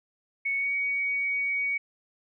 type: tone with pitch glide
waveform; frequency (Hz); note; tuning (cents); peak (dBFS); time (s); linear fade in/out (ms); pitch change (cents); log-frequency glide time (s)
sine; 2217 to 2248; C#7 to C#7; 0 to +24; -25; 0.45-1.78; 10; +24; 0.57-0.69
effects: none